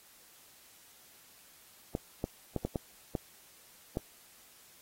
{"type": "clicks", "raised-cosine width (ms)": 2, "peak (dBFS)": -18, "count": 7, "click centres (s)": [1.951, 2.241, 2.563, 2.65, 2.758, 3.152, 3.971], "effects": ["white hiss -59 dBFS RMS until 4.81 s", "AAC 48 kbps"]}